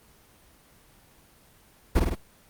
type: noise with echo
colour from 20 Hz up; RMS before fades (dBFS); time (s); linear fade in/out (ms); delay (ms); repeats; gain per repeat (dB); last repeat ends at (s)
brown; -19; 1.95-2; 10; 51; 3; -3; 2.153
effects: pink hiss -57 dBFS RMS until 2.49 s + Opus 24 kbps